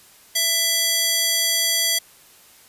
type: tone with high-pass filter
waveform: square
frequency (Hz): 665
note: E5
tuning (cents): +15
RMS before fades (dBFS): -20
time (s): 0.35-1.99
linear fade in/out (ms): 10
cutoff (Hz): 3600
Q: 0.83
effects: white hiss -50 dBFS RMS until 2.68 s + resampled to 32000 Hz